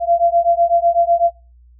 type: beating tone pair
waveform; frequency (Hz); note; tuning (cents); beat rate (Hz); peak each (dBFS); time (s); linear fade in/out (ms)
sine; 681 / 689; F5 / F5; -44 / -24; 8; -15; 0-1.31; 50
effects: noise-tail reverb RT60 0.3 s tail -19 dB re dry + added 60 Hz sine -44 dBFS peak until 1.79 s